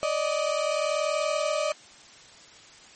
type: tone pair together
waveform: 35% pulse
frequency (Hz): 581.5 / 622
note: D5 / D#5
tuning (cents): -17 / -1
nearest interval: minor second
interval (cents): 116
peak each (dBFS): -26 / -25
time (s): 0.03-1.72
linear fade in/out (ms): 0
effects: white hiss -50 dBFS RMS until 2.95 s + MP3 32 kbps